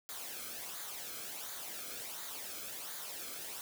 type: noise with flanger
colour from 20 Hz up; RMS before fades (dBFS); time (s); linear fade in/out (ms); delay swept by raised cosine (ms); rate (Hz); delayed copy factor
white; -44; 0.09-3.61; 0; 0.36 to 1.1; 1.4; -0.6
effects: none